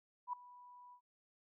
sine tone with ADSR envelope, 984 Hz, B5, 7 cents flat, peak -35 dBFS, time 0.27-1.01 s, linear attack 61 ms, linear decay 4 ms, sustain -20 dB, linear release 82 ms, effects none

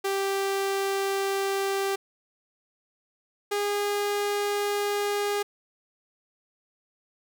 sawtooth tone pair in turn, 392 / 409.2 Hz, G4 / G#4, 0 / -26 cents, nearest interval minor second, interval 74 cents, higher second, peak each -21 dBFS, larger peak neither, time 0.04-1.96 / 3.51-5.43 s, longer neither, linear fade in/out 10 ms, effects none

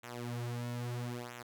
sawtooth tone with flanger, 120.7 Hz, B2, 39 cents flat, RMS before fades -40 dBFS, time 0.03-1.43 s, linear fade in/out 10 ms, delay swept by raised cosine 0.2 to 5.8 ms, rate 0.76 Hz, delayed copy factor -0.85, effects none

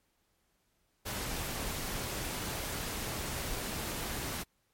pink noise, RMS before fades -37 dBFS, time 1.05-4.44 s, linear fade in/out 20 ms, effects pink hiss -75 dBFS RMS until 4.73 s + MP3 64 kbps

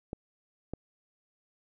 clicks, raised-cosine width 2 ms, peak -22 dBFS, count 2, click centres 0.131 / 0.736 s, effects none

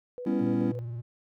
sine tone with tremolo, 493.9 Hz, B4, in tune, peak -35 dBFS, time 0.18-0.79 s, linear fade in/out 0 ms, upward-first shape square, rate 7 Hz, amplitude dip 45%
triangle chord, C# half-diminished seventh, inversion second, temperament just, 199.57 / 249.5 / 277.2 / 332.6 Hz, G3 / B3 / C#4 / E4, +31 / +18 / 0 / +16 cents, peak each -28 dBFS, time 0.26-0.72 s, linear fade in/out 5 ms
triangle tone with vibrato, 118.1 Hz, A#2, 23 cents sharp, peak -31 dBFS, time 0.4-1.02 s, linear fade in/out 20 ms, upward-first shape square, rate 19 Hz, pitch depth 42 cents each way
effects none

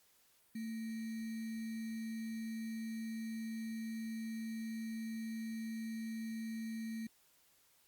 sine tone with sample-and-hold, 223.6 Hz, A3, 28 cents sharp, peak -39 dBFS, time 0.55-7.07 s, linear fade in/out 5 ms, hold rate 2100 Hz, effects white hiss -70 dBFS RMS until 7.87 s + Opus 48 kbps

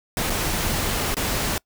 pink noise with dropouts, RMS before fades -24 dBFS, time 0.17-1.58 s, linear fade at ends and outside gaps 1 ms, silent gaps 0.299-0.303 / 1.144-1.168 s, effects noise-tail reverb RT60 0.1 s tail -25 dB re dry

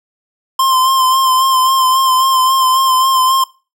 square tone with vibrato, 1046.5 Hz, C6, in tune, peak -10 dBFS, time 0.59-3.44 s, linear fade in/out 5 ms, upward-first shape sine, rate 3.7 Hz, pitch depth 32 cents each way, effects noise-tail reverb RT60 0.3 s tail -20 dB re dry

